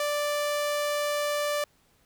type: tone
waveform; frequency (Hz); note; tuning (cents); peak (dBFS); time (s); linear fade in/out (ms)
sawtooth; 587.3; D5; 0; -22; 0-1.64; 2
effects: pink hiss -65 dBFS RMS until 2.05 s